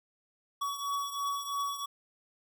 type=beating tone pair; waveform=square; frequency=1128 / 1131 Hz; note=C#6 / C#6; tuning=+30 / +34 cents; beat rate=3 Hz; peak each=-34 / -39 dBFS; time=0.61-1.86 s; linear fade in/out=10 ms; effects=none